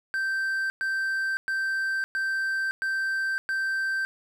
triangle tone bursts, 1561 Hz, G6, 8 cents flat, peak -23 dBFS, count 6, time 0.14-4.05 s, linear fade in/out 0 ms, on 560 ms, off 110 ms, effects none

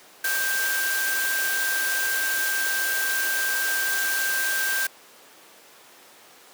sine tone in noise, 1575 Hz, G6, 8 cents sharp, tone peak -24 dBFS, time 0.24-4.87 s, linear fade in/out 5 ms, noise white, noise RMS -28 dBFS, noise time 0.24-4.87 s, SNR +1 dB, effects pink hiss -49 dBFS RMS until 6.53 s + high-pass 400 Hz 12 dB/octave

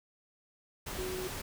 sine tone in noise, 370 Hz, F#4, in tune, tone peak -36 dBFS, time 0.98-1.28 s, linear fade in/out 10 ms, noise pink, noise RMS -40 dBFS, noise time 0.86-1.42 s, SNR +1 dB, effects none

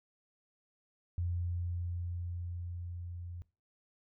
sine tone with level ramp, 87.31 Hz, F2, in tune, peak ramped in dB -31 to -41 dBFS, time 1.18-3.42 s, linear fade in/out 0 ms, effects noise-tail reverb RT60 0.3 s tail -20 dB re dry

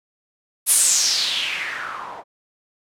blue noise with low-pass filter sweep, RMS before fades -21 dBFS, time 0.66-2.24 s, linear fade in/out 50 ms, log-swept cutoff 11000 to 750 Hz, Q 4.2, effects none

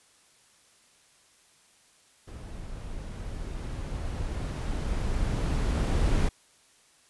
brown noise with level ramp, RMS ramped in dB -41 to -23 dBFS, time 2.27-6.29 s, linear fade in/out 10 ms, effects white hiss -61 dBFS RMS until 7.09 s + resampled to 24000 Hz

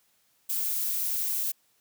violet noise, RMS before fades -29 dBFS, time 0.49-1.52 s, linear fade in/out 10 ms, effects white hiss -68 dBFS RMS until 1.8 s + high-pass 60 Hz 12 dB/octave

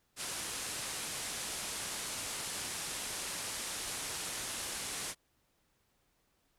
white low-pass noise, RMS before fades -40 dBFS, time 0.16-5.15 s, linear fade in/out 50 ms, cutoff 11000 Hz, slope 48 dB/octave, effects pink hiss -75 dBFS RMS until 6.58 s

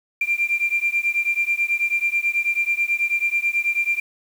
sine beating tone pair, 2372 / 2381.2 Hz, D7 / D7, +17 / +23 cents, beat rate 9.2 Hz, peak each -21 / -21 dBFS, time 0.21-4 s, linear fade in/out 5 ms, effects tanh soft clip ceiling -11 dBFS + 7-bit

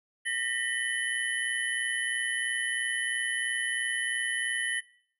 sine tone cluster, 1824 / 1947 / 3020 / 10290 Hz, A#6 / B6 / F#7 / E9, -38 / -25 / +35 / -43 cents, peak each -32 / -32 / -36 / -37 dBFS, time 0.25-4.81 s, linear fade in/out 20 ms, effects noise-tail reverb RT60 0.6 s tail -20 dB re dry

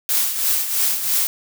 blue noise with tremolo, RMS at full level -17 dBFS, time 0.09-1.27 s, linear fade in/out 0 ms, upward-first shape triangle, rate 3 Hz, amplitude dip 65%, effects none

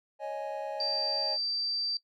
triangle chord, C# suspended second, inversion none, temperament just, 554.4 / 623.7 / 831.5 Hz, C#5 / D#5 / G#5, 0 / +4 / +2 cents, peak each -36 dBFS, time 0.19-1.38 s, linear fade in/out 50 ms
sine tone, 4671 Hz, D8, 10 cents flat, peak -29 dBFS, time 0.8-1.97 s, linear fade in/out 2 ms
effects noise-tail reverb RT60 0.1 s tail -20 dB re dry

